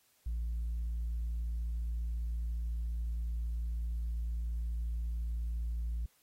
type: tone with tanh clipping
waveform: triangle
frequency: 57.2 Hz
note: A#1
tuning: 32 cents flat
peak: -33 dBFS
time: 0.26-6.06 s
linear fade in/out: 5 ms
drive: 6 dB
effects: white hiss -70 dBFS RMS until 6.22 s + AAC 48 kbps